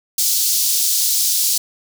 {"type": "high-pass noise", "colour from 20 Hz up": "pink", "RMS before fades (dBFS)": -17, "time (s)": [0.18, 1.58], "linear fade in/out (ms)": 5, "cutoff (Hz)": 4500, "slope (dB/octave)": 24, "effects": []}